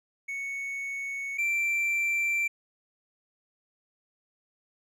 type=tone pair in turn; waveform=triangle; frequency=2217 / 2349 Hz; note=C#7 / D7; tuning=0 / 0 cents; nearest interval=minor second; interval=100 cents; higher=second; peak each=-30 / -23 dBFS; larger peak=second; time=0.28-1.38 / 1.38-2.48 s; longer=neither; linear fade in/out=10 ms; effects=none